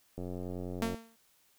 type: click train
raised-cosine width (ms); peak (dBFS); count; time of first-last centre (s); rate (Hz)
2; -27; 70; 0.18-0.945; 90.2
type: tone with exponential decay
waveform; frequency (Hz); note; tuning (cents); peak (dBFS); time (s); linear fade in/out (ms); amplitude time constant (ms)
sawtooth; 227.4; A#3; -43; -23; 0.82-1.16; 0; 72
effects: white hiss -68 dBFS RMS until 1.58 s